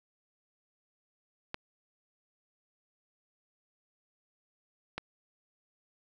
clicks, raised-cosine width 0.3 ms, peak -19 dBFS, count 2, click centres 1.544 / 4.98 s, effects none

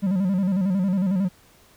triangle tone with vibrato, 189.6 Hz, F#3, 43 cents sharp, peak -17 dBFS, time 0.02-1.29 s, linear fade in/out 20 ms, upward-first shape square, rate 11 Hz, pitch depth 86 cents each way, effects pink hiss -55 dBFS RMS until 1.76 s

